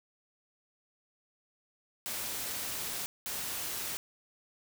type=noise bursts at uneven times; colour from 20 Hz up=white; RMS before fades=-37 dBFS; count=2; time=2.06-3.06 / 3.26-3.97 s; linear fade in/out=0 ms; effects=none